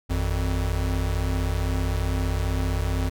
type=tone pair together; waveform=square; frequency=51.91 / 87.31 Hz; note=G#1 / F2; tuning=0 / 0 cents; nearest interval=major sixth; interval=900 cents; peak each=-26 dBFS; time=0.09-3.1 s; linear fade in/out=20 ms; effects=none